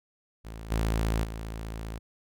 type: tone with level steps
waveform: sawtooth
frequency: 55 Hz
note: A1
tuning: in tune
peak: -35 / -21 / -31 dBFS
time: 0.44-1.99 s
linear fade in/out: 20 ms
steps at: 0.7 / 1.23 s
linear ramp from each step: 20 ms
effects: none